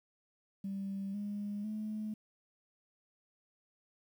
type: tone with pitch steps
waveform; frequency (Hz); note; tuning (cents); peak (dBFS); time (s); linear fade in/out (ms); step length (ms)
sine; 196 / 205 / 214.5; G3 / G#3 / A3; 0 / -22 / -44; -35; 0.64-2.14; 5; 500
effects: tanh soft clip ceiling -32 dBFS + 11-bit

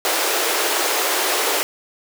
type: high-pass noise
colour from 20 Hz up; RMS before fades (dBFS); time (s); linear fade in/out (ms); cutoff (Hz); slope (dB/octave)
pink; -20; 0.05-1.63; 0; 340; 48
effects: none

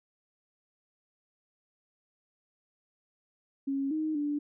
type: tone with pitch steps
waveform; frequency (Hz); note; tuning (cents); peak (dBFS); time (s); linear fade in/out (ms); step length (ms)
sine; 274.4 / 311.6 / 292.4; C#4 / D#4 / D4; -17 / +3 / -7; -28; 3.67-4.39; 10; 240
effects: none

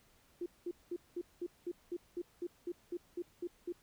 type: tone bursts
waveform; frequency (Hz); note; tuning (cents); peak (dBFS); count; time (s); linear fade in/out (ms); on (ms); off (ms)
sine; 349.2; F4; 0; -36; 14; 0.41-3.724; 5; 51; 200
effects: pink hiss -68 dBFS RMS until 3.82 s

